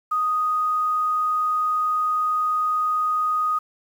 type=tone with quantisation; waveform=sine; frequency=1244.5 Hz; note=D#6; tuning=in tune; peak=-19 dBFS; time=0.11-3.59 s; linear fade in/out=10 ms; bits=8; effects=none